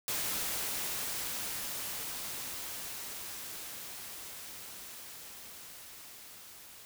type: noise with level ramp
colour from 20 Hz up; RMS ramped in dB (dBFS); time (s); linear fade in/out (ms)
white; -34 to -52; 0.08-6.85; 0
effects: none